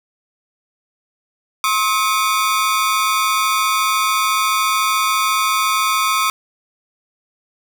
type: ring-modulated tone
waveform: sawtooth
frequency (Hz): 1174.7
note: D6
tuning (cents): 0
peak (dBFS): -8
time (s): 1.64-6.3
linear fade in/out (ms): 0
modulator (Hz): 107
effects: none